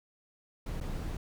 brown noise with dropouts, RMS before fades -36 dBFS, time 0.66-1.17 s, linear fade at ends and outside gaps 5 ms, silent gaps 0.803-0.809 s, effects none

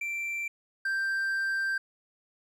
triangle tone pair in turn, 2349 / 1573.7 Hz, D7 / G6, 0 / +6 cents, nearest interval perfect fifth, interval 694 cents, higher first, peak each -29 / -25 dBFS, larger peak second, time 0.01-0.48 / 0.85-1.78 s, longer second, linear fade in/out 5 ms, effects none

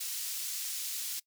pink high-pass noise, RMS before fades -37 dBFS, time 0-1.2 s, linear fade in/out 10 ms, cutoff 4700 Hz, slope 12 dB/octave, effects noise-tail reverb RT60 0.1 s tail -21 dB re dry

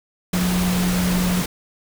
sine tone in noise, 180.6 Hz, F#3, 42 cents flat, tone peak -18 dBFS, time 0.33-1.42 s, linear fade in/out 5 ms, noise pink, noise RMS -25 dBFS, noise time 0.33-1.46 s, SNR +4 dB, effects none

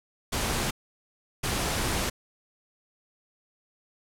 pink noise bursts at uneven times, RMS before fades -28 dBFS, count 2, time 0.32-0.71 / 1.43-2.1 s, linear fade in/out 10 ms, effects low-pass 12000 Hz 12 dB/octave

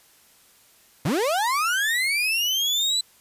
35% pulse linear sweep, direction up, 116.54 to 4025 Hz, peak -19 dBFS, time 1.05-3.01 s, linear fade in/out 5 ms, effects white hiss -56 dBFS RMS until 3.2 s + resampled to 32000 Hz

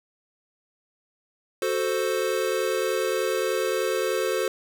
square chord, F# diminished, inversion none, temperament equal, 370 / 440 / 523.3 Hz, F#4 / A4 / C5, 0 / 0 / 0 cents, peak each -29 / -28 / -28 dBFS, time 1.62-4.48 s, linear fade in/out 2 ms, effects none

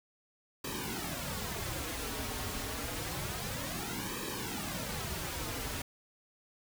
pink noise with flanger, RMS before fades -38 dBFS, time 0.64-5.82 s, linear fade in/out 5 ms, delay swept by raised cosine 1.4 to 6 ms, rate 0.28 Hz, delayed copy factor -0.8, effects none

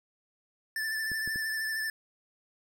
square tone with vibrato, 1760 Hz, A6, in tune, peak -31 dBFS, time 0.76-1.9 s, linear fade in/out 2 ms, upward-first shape triangle, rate 13 Hz, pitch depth 34 cents each way
clicks, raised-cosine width 3 ms, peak -30 dBFS, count 3, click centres 1.117 / 1.276 / 1.359 s
effects none

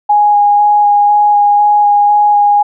sine tone with vibrato, 826 Hz, G#5, 10 cents flat, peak -5 dBFS, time 0.09-2.63 s, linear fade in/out 10 ms, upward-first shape square, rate 2 Hz, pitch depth 9 cents each way, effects none

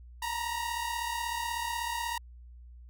sawtooth tone pair together, 922.7 / 959 Hz, A#5 / A#5, -18 / +49 cents, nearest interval minor second, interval 67 cents, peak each -31 / -31 dBFS, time 0.22-2.18 s, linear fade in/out 5 ms, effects added 60 Hz sine -47 dBFS peak until 2.89 s

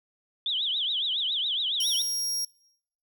sine tone with vibrato, 3400 Hz, G#7, 40 cents sharp, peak -25 dBFS, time 0.46-2.02 s, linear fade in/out 2 ms, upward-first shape triangle, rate 7.2 Hz, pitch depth 260 cents each way
sawtooth tone, 5600 Hz, F8, 4 cents sharp, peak -25 dBFS, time 1.8-2.45 s, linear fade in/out 5 ms
effects noise-tail reverb RT60 0.7 s tail -21 dB re dry

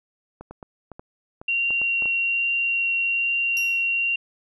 clicks, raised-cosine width 1 ms, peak -24 dBFS, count 10, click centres 0.41 / 0.51 / 0.628 / 0.917 / 0.995 / 1.415 / 1.706 / 1.816 / 2.023 / 2.057 s
sine tone with vibrato, 2755 Hz, F7, 24 cents flat, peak -20 dBFS, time 1.48-4.16 s, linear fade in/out 5 ms, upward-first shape triangle, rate 1.2 Hz, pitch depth 8 cents each way
35% pulse tone with exponential decay, 5660 Hz, F8, 22 cents sharp, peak -25 dBFS, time 3.57-3.88 s, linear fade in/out 0 ms, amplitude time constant 67 ms
effects none

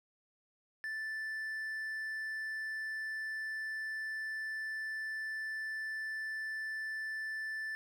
triangle tone, 1760 Hz, A6, in tune, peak -35 dBFS, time 0.84-7.75 s, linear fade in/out 0 ms, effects none

